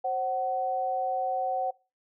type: tone pair together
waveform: sine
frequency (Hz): 529.9 / 750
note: C5 / F#5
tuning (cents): +22 / +23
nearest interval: tritone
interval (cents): 601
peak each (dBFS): -32 / -27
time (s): 0.04-1.71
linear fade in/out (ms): 10
effects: noise-tail reverb RT60 0.3 s tail -23 dB re dry